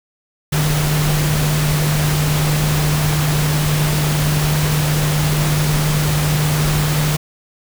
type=tone in noise; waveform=sine; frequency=150.5 Hz; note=D3; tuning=43 cents sharp; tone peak=-15 dBFS; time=0.52-7.17 s; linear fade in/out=10 ms; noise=pink; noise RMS=-21 dBFS; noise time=0.52-7.17 s; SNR=+3 dB; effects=none